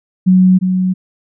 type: tone with echo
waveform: sine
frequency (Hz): 185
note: F#3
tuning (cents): 0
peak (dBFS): -5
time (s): 0.26-0.59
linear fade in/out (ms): 20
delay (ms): 350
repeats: 1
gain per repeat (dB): -6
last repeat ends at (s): 0.94
effects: none